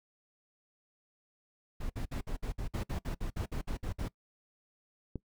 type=noise bursts; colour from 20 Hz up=brown; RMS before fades=-35 dBFS; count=15; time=1.8-4.084 s; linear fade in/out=10 ms; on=100 ms; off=56 ms
type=click; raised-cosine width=3 ms; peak=-24 dBFS; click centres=5.157 s
effects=noise-tail reverb RT60 0.1 s tail -21 dB re dry